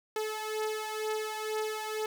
sawtooth beating tone pair, 431.5 / 433.6 Hz, A4 / A4, -34 / -25 cents, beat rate 2.1 Hz, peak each -30 / -33 dBFS, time 0.16-2.06 s, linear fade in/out 2 ms, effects none

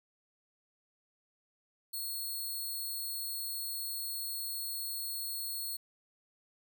5% pulse tone, 4317 Hz, C#8, 47 cents flat, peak -29 dBFS, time 1.93-5.77 s, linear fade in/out 10 ms, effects none

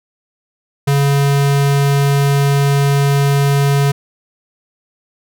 square tone, 140.6 Hz, C#3, 25 cents sharp, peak -11 dBFS, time 0.87-3.92 s, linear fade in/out 10 ms, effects none

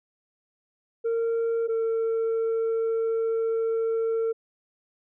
sine tone pair in turn, 459.2 / 452.4 Hz, A#4 / A4, -26 / +48 cents, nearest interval unison, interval 26 cents, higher first, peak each -20 dBFS, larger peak neither, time 1.04-1.68 / 1.68-4.33 s, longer second, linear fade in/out 20 ms, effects tanh soft clip ceiling -22 dBFS

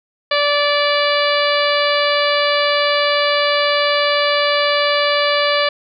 harmonic tone, 581 Hz, D5, 19 cents flat, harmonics 1 / 2 / 3 / 4 / 5 / 6 / 7 / 8, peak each -17 / -20 / -22 / -23 / -24 / -25 / -25 / -26 dBFS, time 0.31-5.69 s, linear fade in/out 5 ms, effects none

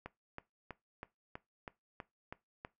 click train, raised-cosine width 0.5 ms, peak -28 dBFS, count 9, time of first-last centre 0.06-2.649 s, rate 3.09 Hz, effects noise-tail reverb RT60 0.2 s tail -19 dB re dry

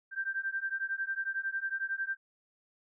sine beating tone pair, 1568 / 1579 Hz, G6 / G6, 0 / +12 cents, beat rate 11 Hz, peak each -35 / -35 dBFS, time 0.11-2.17 s, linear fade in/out 50 ms, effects none

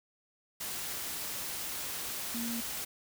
sine tone in noise, 233.1 Hz, A#3, in tune, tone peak -35 dBFS, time 2.34-2.61 s, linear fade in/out 10 ms, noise white, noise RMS -38 dBFS, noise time 0.6-2.85 s, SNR 0 dB, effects none

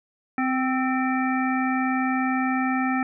harmonic tone with a mistuned harmonic, 259.2 Hz, C4, 16 cents flat, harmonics 1 / 3 / 5 / 7 / 9, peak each -23 / -28 / -30 / -31 / -33 dBFS, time 0.38-3.03 s, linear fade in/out 2 ms, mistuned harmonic 5, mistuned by +28 cents, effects none

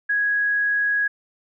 sine tone, 1661.2 Hz, G#6, in tune, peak -18 dBFS, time 0.09-1.08 s, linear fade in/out 10 ms, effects none

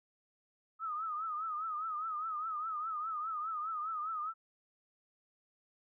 sine tone with vibrato, 1264 Hz, D#6, 27 cents sharp, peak -35 dBFS, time 0.79-4.34 s, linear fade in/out 50 ms, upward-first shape triangle, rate 4.9 Hz, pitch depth 110 cents each way, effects none

